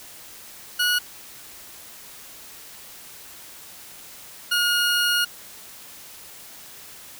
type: tone pair in turn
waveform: 20% pulse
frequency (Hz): 1457 / 1432.8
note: F#6 / F6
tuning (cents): -27 / +44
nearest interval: unison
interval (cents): 29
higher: first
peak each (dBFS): -14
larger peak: neither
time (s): 0.79-0.99 / 4.51-5.25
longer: second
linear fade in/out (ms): 10
effects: white hiss -43 dBFS RMS until 7.19 s